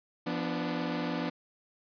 sawtooth chord, B diminished, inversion second, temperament equal with one note detuned, 171.61 / 246.9 / 293.7 Hz, F3 / B3 / D4, -30 / 0 / 0 cents, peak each -32 / -31 / -31 dBFS, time 0.26-1.3 s, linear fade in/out 10 ms, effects resampled to 11025 Hz

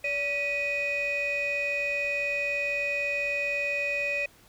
sine tone cluster, 574 / 1950 / 2492 Hz, D5 / B6 / D#7, -40 / -23 / +2 cents, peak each -31 / -35 / -26 dBFS, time 0.04-4.26 s, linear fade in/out 5 ms, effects tanh soft clip ceiling -22 dBFS + pink hiss -57 dBFS RMS until 4.48 s

